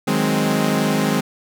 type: chord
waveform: sawtooth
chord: Ab dominant seventh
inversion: second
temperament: equal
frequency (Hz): 155.56 / 185 / 207.7 / 261.6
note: Eb3 / Gb3 / Ab3 / C4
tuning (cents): 0 / 0 / 0 / 0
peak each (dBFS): -19 / -22 / -16 / -18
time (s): 0.07-1.21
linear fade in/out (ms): 10
effects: none